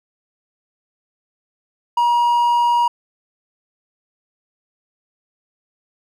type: tone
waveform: triangle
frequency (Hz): 954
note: A#5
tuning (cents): +40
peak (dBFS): -11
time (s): 1.97-2.88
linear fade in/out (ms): 5
effects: none